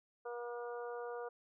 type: harmonic tone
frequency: 239.6 Hz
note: A#3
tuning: 48 cents sharp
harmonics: 2 / 3 / 4 / 5 / 6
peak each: -42 / -49 / -52 / -52 / -53 dBFS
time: 0.25-1.29 s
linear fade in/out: 10 ms
effects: none